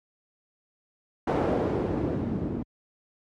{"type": "noise with low-pass filter sweep", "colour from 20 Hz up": "white", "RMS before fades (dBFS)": -27, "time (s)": [1.27, 2.63], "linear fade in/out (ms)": 5, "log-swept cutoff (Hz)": [640, 210], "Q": 1.1, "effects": ["high-pass 60 Hz 12 dB/octave", "MP3 64 kbps"]}